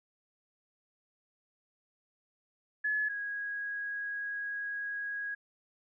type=tone pair in turn; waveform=sine; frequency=1706 / 1651.7 Hz; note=G#6 / G#6; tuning=+46 / -10 cents; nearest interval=minor second; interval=56 cents; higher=first; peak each=-28 / -34 dBFS; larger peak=first; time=2.84-3.09 / 3.09-5.35 s; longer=second; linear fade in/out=10 ms; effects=none